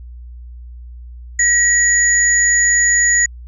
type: tone pair together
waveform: sine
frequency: 1914 / 6848 Hz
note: A#6 / A8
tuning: +45 / -48 cents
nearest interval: octave + minor seventh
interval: 2207 cents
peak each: -13 dBFS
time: 1.39-3.26 s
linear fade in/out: 5 ms
effects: added 60 Hz sine -31 dBFS peak until 3.47 s